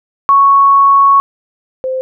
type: tone pair in turn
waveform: sine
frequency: 1108.7 / 519.5 Hz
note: C#6 / C5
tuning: 0 / -12 cents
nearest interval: octave + minor second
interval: 1312 cents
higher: first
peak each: -4 / -14 dBFS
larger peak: first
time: 0.29-1.2 / 1.84-2.01 s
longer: first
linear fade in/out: 0 ms
effects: none